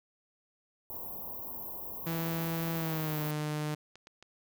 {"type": "band-stop noise", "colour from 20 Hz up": "white", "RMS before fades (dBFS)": -41, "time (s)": [0.9, 3.31], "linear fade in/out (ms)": 0, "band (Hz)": [1100, 12000], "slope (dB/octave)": 96}
{"type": "tone with pitch glide", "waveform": "sawtooth", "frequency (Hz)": [164.81, 151.13], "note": ["E3", "D3"], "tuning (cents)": [0, 50], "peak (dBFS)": -28, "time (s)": [2.06, 3.75], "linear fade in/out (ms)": 10, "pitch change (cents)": -150, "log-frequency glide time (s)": [2.75, 3.22]}
{"type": "clicks", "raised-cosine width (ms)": 0.2, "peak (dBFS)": -34, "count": 6, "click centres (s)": [2.928, 3.297, 3.408, 3.956, 4.071, 4.226]}
{"effects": []}